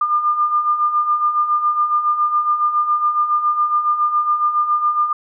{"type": "beating tone pair", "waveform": "sine", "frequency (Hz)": [1199, 1206.2], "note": ["D6", "D6"], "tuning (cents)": [36, 46], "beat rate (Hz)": 7.2, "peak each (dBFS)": [-22, -15], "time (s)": [0.01, 5.13], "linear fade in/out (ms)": 5, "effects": []}